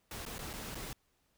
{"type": "noise with dropouts", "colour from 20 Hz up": "pink", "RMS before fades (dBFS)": -43, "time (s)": [0.11, 0.93], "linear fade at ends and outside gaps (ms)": 2, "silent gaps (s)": [[0.253, 0.262], [0.383, 0.39], [0.532, 0.536], [0.747, 0.753]], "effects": ["pink hiss -75 dBFS RMS until 1.37 s"]}